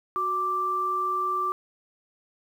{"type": "tone pair together", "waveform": "sine", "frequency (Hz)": [370, 1174.7], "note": ["F#4", "D6"], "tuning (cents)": [0, 0], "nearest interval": "octave + minor sixth", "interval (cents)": 2000, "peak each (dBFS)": [-35, -24], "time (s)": [0.16, 1.52], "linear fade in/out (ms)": 0, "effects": ["9-bit"]}